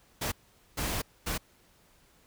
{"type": "noise bursts at uneven times", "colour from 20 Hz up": "pink", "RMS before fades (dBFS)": -32, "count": 3, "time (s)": [[0.21, 0.32], [0.77, 1.02], [1.26, 1.38]], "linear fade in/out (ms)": 10, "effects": ["pink hiss -63 dBFS RMS until 2.26 s"]}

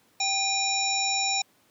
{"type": "harmonic tone with a mistuned harmonic", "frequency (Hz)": 781, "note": "G5", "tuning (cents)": -7, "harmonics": [1, 3, 5, 7, 9], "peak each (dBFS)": [-30, -30, -30, -30, -30], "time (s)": [0.2, 1.42], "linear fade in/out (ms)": 5, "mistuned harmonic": 3, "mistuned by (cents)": 68, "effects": ["pink hiss -63 dBFS RMS until 1.7 s", "high-pass 150 Hz 12 dB/octave"]}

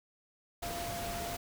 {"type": "tone in noise", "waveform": "sine", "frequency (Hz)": 690, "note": "F5", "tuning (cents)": -21, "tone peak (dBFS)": -39, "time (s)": [0.62, 1.37], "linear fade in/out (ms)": 10, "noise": "pink", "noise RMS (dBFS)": -40, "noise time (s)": [0.62, 1.37], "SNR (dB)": -2, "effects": []}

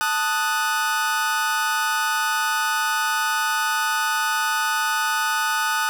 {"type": "chord", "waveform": "40% pulse", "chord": "D# diminished", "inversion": "second", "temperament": "equal", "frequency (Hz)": [880, 1244.5, 1480], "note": ["A5", "D#6", "F#6"], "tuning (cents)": [0, 0, 0], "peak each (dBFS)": [-25, -24, -23], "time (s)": [0.01, 5.89], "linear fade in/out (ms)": 0, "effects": []}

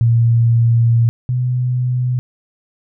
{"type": "tone pair in turn", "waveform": "sine", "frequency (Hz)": [116.54, 125.11], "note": ["A#2", "B2"], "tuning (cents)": [0, 23], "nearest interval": "minor second", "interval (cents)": 123, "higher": "second", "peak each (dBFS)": [-9, -14], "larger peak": "first", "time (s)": [[0.01, 1.09], [1.29, 2.19]], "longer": "first", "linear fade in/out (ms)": 0, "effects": []}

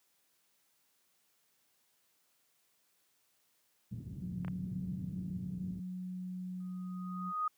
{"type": "low-pass noise", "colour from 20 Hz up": "white", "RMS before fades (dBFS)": -41, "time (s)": [3.91, 5.8], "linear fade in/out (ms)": 5, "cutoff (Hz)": 180, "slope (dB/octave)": 24}
{"type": "tone with pitch glide", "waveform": "sine", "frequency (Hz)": [179.6, 182.95], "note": ["F3", "F#3"], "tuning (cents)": [49, -19], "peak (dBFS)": -38, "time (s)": [4.2, 7.33], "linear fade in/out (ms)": 50, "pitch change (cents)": 32, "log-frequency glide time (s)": [4.35, 4.7]}
{"type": "clicks", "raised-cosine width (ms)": 0.5, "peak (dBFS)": -31, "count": 2, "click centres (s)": [4.448, 4.481]}
{"type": "tone with exponential growth", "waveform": "sine", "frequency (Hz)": 1244.5, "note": "D#6", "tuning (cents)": 0, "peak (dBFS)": -29, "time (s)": [6.6, 7.48], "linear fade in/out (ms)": 5, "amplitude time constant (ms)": 190}
{"effects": ["white hiss -74 dBFS RMS until 7.57 s", "high-pass 100 Hz 12 dB/octave"]}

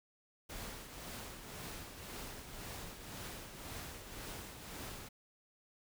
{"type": "noise with tremolo", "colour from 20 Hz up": "pink", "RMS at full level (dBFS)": -45, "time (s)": [0.49, 5.09], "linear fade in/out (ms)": 10, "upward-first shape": "triangle", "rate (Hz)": 1.9, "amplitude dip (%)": 55, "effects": []}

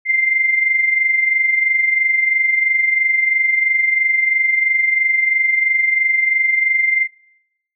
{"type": "tone with amplitude modulation", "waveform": "sine", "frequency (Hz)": 2092, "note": "C7", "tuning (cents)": -1, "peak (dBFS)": -10, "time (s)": [0.05, 7.08], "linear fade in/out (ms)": 50, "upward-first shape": "sine", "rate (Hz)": 23, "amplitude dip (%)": 55, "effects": ["noise-tail reverb RT60 0.9 s tail -26 dB re dry"]}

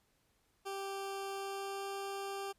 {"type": "tone with pitch glide", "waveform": "20% pulse", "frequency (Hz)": [392, 394.3], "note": ["G4", "G4"], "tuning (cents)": [0, 10], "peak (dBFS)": -34, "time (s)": [0.65, 2.53], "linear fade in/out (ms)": 20, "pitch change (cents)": 10, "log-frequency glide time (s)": [1.32, 1.87], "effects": ["pink hiss -75 dBFS RMS until 2.58 s", "resampled to 32000 Hz"]}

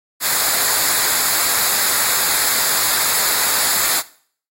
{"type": "noise with comb filter", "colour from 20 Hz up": "white", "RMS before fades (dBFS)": -17, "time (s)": [0.2, 4.03], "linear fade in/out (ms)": 50, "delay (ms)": 0.34, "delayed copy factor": -0.65, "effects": ["noise-tail reverb RT60 0.5 s tail -18 dB re dry", "AAC 48 kbps"]}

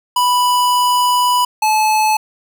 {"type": "tone pair in turn", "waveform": "square", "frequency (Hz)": [987.8, 863.4], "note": ["B5", "A5"], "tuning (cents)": [0, -33], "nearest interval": "major second", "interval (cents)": 233, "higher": "first", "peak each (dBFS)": -12, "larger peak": "neither", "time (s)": [[0.16, 1.45], [1.62, 2.17]], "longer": "first", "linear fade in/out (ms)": 5, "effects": []}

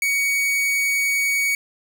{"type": "tone", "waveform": "45% pulse", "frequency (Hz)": 2245, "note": "C#7", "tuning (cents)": 21, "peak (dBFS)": -18, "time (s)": [0.02, 1.55], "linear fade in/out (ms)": 2, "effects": []}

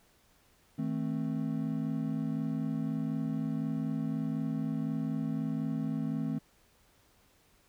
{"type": "chord", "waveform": "triangle", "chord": "A diminished", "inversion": "second", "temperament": "just", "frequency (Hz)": [158.4, 220, 264], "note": ["Eb3", "A3", "C4"], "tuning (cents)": [31, 0, 16], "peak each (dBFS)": -33, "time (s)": [0.78, 6.39], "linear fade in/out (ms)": 10, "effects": ["pink hiss -66 dBFS RMS until 7.68 s"]}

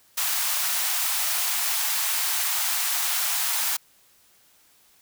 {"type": "high-pass noise", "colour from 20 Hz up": "white", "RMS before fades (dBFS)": -25, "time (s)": [0.17, 3.77], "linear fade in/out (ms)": 10, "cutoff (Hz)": 690, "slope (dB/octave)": 48, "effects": ["white hiss -59 dBFS RMS until 5.01 s"]}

